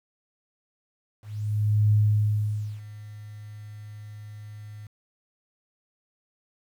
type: tone with ADSR envelope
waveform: sine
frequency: 105.5 Hz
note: G#2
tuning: 28 cents sharp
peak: -16 dBFS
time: 1.22-4.87 s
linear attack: 700 ms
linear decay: 880 ms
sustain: -22 dB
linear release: 4 ms
effects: 9-bit